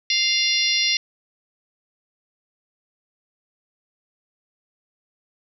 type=harmonic tone; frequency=698.5 Hz; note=F5; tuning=in tune; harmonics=3 / 4 / 5 / 6 / 7 / 8; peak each=-25 / -25 / -25 / -25 / -25 / -25 dBFS; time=0.1-0.97 s; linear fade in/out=2 ms; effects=none